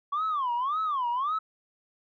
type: tone with vibrato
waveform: sine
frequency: 1108.7 Hz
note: C#6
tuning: in tune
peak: -24 dBFS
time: 0.12-1.39 s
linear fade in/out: 10 ms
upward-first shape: sine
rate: 1.8 Hz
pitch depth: 270 cents each way
effects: tanh soft clip ceiling -23 dBFS